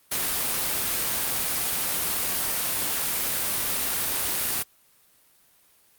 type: noise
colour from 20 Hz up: white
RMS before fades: -26 dBFS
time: 0.11-4.63 s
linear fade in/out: 10 ms
effects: white hiss -60 dBFS RMS until 5.98 s + Opus 32 kbps